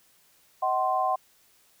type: chord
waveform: sine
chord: C diminished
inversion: first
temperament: just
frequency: 627.9 / 753.5 / 1046.5 Hz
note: Eb5 / Gb5 / C6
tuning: +16 / +31 / 0 cents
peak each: -31 / -25 / -27 dBFS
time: 0.62-1.16 s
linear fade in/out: 10 ms
effects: white hiss -62 dBFS RMS until 1.8 s